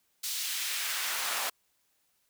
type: noise with high-pass filter sweep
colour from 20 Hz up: pink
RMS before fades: -33 dBFS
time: 0.23-1.5 s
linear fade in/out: 10 ms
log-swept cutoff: 4100 to 830 Hz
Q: 0.95
effects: white hiss -73 dBFS RMS until 2.29 s